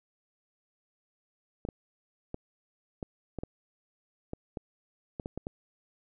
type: clicks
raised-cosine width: 2 ms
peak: -22 dBFS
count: 12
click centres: 1.651 / 1.688 / 2.344 / 3.028 / 3.387 / 3.435 / 4.334 / 4.572 / 5.198 / 5.259 / 5.376 / 5.469 s
effects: none

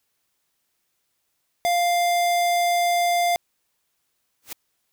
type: tone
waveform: square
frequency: 698.5 Hz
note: F5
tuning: in tune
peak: -19 dBFS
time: 1.65-3.36 s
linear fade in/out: 0 ms
type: noise with exponential growth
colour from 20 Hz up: white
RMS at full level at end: -28 dBFS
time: 4.42-4.53 s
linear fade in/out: 5 ms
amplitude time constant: 22 ms
effects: white hiss -73 dBFS RMS until 4.92 s

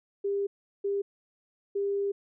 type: tone bursts at uneven times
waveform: sine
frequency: 400 Hz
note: G4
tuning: 35 cents sharp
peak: -26 dBFS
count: 3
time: 0.24-0.47 / 0.84-1.02 / 1.75-2.12 s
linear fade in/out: 10 ms
effects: none

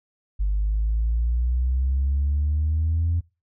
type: exponential sweep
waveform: sine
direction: up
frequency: 49 to 85.8 Hz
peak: -18 dBFS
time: 0.39-3.21 s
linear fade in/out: 20 ms
effects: noise-tail reverb RT60 0.3 s tail -24 dB re dry + tanh soft clip ceiling -16 dBFS

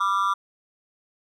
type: tone with amplitude modulation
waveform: triangle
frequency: 1180 Hz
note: D6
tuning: 8 cents sharp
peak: -14 dBFS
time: 0-0.34 s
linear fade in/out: 10 ms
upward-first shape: sine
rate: 193 Hz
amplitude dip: 95%
effects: none

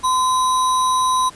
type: tone with sample-and-hold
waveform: sine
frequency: 1026 Hz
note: C6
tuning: 34 cents flat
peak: -14 dBFS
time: 0.03-1.3 s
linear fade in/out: 20 ms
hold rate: 4900 Hz
effects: pink hiss -43 dBFS RMS until 1.35 s + resampled to 24000 Hz

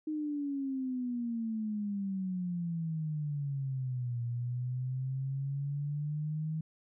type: exponential two-way sweep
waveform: sine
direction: down then up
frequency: 311.1 to 118.5 to 158.8 Hz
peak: -32 dBFS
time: 0.07-6.61 s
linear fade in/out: 5 ms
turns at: 4.22 s
effects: none

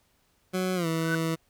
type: tone with pitch glide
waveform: 20% pulse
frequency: 185 to 162.92 Hz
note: F#3 to E3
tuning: 0 to -20 cents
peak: -21 dBFS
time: 0.53-1.36 s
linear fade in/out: 20 ms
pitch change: -220 cents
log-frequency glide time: 0.75-0.87 s
type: tone with exponential growth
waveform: sine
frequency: 1496 Hz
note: F#6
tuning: 19 cents sharp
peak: -23 dBFS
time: 0.93-1.15 s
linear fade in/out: 1 ms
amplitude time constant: 47 ms
effects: pink hiss -68 dBFS RMS until 1.49 s

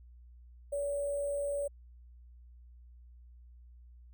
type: tone with sample-and-hold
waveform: sine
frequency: 569 Hz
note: C#5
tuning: 45 cents sharp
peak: -31 dBFS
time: 0.72-1.68 s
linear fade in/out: 10 ms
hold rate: 8820 Hz
effects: added 60 Hz sine -52 dBFS peak until 4.13 s

